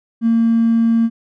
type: tone with hard clipping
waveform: triangle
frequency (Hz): 228.9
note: A#3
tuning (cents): -31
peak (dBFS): -11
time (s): 0.21-1.1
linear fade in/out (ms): 50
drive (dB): 3
effects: none